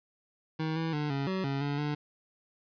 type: tone with pitch steps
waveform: 25% pulse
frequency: 158.3 / 162.7 / 149.1 / 138.6 / 189.1 / 138.3 / 143.3 / 148 Hz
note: D#3 / E3 / D3 / C#3 / F#3 / C#3 / D3 / D3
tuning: +30 / -22 / +27 / 0 / +38 / -4 / -42 / +14 cents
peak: -26 dBFS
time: 0.59-1.95 s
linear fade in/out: 10 ms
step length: 170 ms
effects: resampled to 11025 Hz + 10-bit